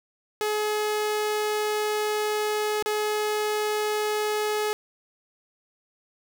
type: tone with dropouts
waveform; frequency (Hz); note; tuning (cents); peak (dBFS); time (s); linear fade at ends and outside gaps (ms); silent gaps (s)
sawtooth; 423.8; G#4; +35; -20; 0.41-4.73; 0; 2.825-2.86
effects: none